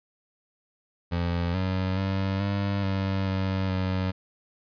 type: tone with pitch steps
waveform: 25% pulse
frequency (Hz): 86.4 / 93.7 / 96.5 / 99.8 / 96.6 / 95.3 / 93.5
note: F2 / F#2 / G2 / G2 / G2 / G2 / F#2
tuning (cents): -18 / +22 / -27 / +32 / -25 / -48 / +19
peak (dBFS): -21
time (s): 1.11-4.12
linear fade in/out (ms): 20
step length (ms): 430
effects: resampled to 11025 Hz